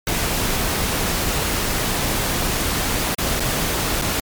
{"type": "noise with dropouts", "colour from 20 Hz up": "pink", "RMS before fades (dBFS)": -21, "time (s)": [0.07, 4.2], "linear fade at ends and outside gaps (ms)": 2, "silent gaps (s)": [[3.147, 3.183], [3.397, 3.403], [4.015, 4.02]], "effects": ["MP3 96 kbps"]}